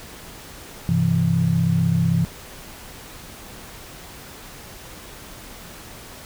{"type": "tone cluster", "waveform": "sine", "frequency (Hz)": [100.9, 131.8, 167.6], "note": ["G#2", "C3", "E3"], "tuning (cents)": [-49, 13, 29], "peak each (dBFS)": [-24, -22, -18], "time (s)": [0.89, 2.25], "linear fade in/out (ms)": 0, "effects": ["pink hiss -40 dBFS RMS until 6.25 s"]}